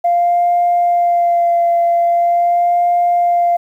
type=tone with vibrato; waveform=sine; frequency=694 Hz; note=F5; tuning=11 cents flat; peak=-9 dBFS; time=0.04-3.57 s; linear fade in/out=10 ms; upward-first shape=sine; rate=0.43 Hz; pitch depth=18 cents each way; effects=tanh soft clip ceiling -6 dBFS + 8-bit